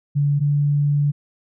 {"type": "tone pair in turn", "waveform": "sine", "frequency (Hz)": [143.8, 144.88], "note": ["D3", "D3"], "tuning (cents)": [-36, -23], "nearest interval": "unison", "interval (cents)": 13, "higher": "second", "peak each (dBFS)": -15, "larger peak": "neither", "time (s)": [[0.15, 0.4], [0.4, 1.12]], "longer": "second", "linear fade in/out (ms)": 20, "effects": []}